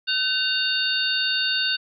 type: tone cluster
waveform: sine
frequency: 1520 / 2797 / 3668 / 4490 Hz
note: F#6 / F7 / A#7 / C#8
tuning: +46 / +2 / -29 / +21 cents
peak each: -26 dBFS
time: 0.07-1.77 s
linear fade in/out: 20 ms
effects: none